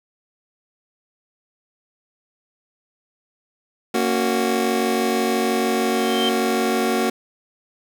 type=chord; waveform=25% pulse; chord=F# major; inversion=first; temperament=just; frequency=231.2 / 277.5 / 370 Hz; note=A#3 / C#4 / F#4; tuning=-14 / +2 / 0 cents; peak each=-18 / -23 / -18 dBFS; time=3.94-7.1 s; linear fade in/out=5 ms
type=tone with exponential growth; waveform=sine; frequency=3136 Hz; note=G7; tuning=in tune; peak=-19 dBFS; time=5.69-6.29 s; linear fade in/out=2 ms; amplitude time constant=130 ms
effects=none